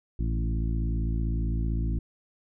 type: harmonic tone with a mistuned harmonic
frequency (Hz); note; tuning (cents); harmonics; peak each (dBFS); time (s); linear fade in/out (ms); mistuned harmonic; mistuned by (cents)
55.6; A1; +19; 1 / 2 / 3 / 4 / 5 / 6; -26 / -32 / -36 / -38 / -40 / -42; 0.19-1.99; 5; 2; +31
effects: none